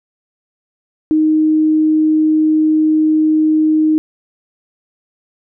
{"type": "tone", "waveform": "sine", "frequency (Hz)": 311.1, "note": "D#4", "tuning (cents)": 0, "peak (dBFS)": -9, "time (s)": [1.11, 3.98], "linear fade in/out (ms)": 0, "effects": []}